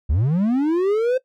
triangle linear sweep, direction up, 61 to 523.3 Hz, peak -14 dBFS, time 0.09-1.18 s, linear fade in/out 10 ms, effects noise-tail reverb RT60 0.1 s tail -19 dB re dry

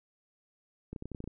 clicks, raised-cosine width 3 ms, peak -27 dBFS, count 9, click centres 0.93 / 0.962 / 1.024 / 1.056 / 1.117 / 1.148 / 1.204 / 1.241 / 1.276 s, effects none

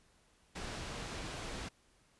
pink low-pass noise, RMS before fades -43 dBFS, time 0.55-1.69 s, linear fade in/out 10 ms, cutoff 6700 Hz, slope 12 dB/octave, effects pink hiss -69 dBFS RMS until 2.19 s + resampled to 24000 Hz

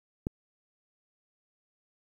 click, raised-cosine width 3 ms, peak -17 dBFS, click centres 0.269 s, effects 9-bit

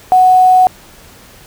sine tone with quantisation, 740 Hz, F#5, in tune, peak -4 dBFS, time 0.12-0.67 s, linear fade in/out 0 ms, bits 5, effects pink hiss -40 dBFS RMS until 1.46 s

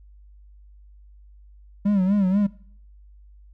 triangle tone with vibrato, 195.1 Hz, G3, 8 cents flat, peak -15 dBFS, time 1.85-2.47 s, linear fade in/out 10 ms, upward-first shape sine, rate 4.1 Hz, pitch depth 110 cents each way, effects noise-tail reverb RT60 0.6 s tail -21 dB re dry + added 50 Hz sine -46 dBFS peak until 3.53 s

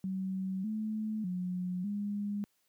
sine tone with pitch steps, 189.5 / 216.2 / 181 / 204.4 Hz, F#3 / A3 / F#3 / G#3, +42 / -30 / -38 / -27 cents, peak -32 dBFS, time 0.04-2.44 s, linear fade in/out 0 ms, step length 600 ms, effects white hiss -75 dBFS RMS until 2.68 s + high-pass 100 Hz 12 dB/octave

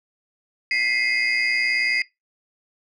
sine tone cluster, 1991 / 2110 / 2526 / 4858 Hz, B6 / C7 / D#7 / D#8, +14 / +14 / +26 / -42 cents, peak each -24 / -21 / -26 / -27 dBFS, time 0.71-2.02 s, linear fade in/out 2 ms, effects noise-tail reverb RT60 0.2 s tail -22 dB re dry + tanh soft clip ceiling -13 dBFS

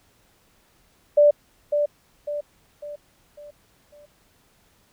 sine tone with echo, 587.3 Hz, D5, in tune, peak -11 dBFS, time 1.17-1.31 s, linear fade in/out 10 ms, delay 550 ms, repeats 5, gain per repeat -7 dB, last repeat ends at 4.06 s, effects pink hiss -61 dBFS RMS until 4.92 s

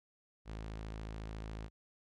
sawtooth tone, 54 Hz, A1, 32 cents flat, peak -38 dBFS, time 0.45-1.7 s, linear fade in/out 50 ms, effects low-pass 6000 Hz 12 dB/octave

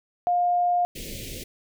sine tone, 708 Hz, F5, 23 cents sharp, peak -19 dBFS, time 0.27-0.85 s, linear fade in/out 0 ms
pink band-stop noise, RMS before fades -36 dBFS, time 0.95-1.44 s, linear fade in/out 10 ms, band 560 to 2100 Hz, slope 48 dB/octave
effects none

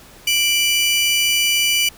sawtooth tone pair together, 2346 / 2960 Hz, D7 / F#7, -2 / 0 cents, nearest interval major third, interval 402 cents, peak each -15 / -14 dBFS, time 0.27-1.89 s, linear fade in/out 5 ms, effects pink hiss -44 dBFS RMS until 1.97 s

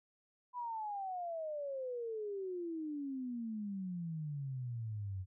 sine exponential sweep, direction down, 1000 to 91.1 Hz, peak -38 dBFS, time 0.53-5.26 s, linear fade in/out 50 ms, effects none

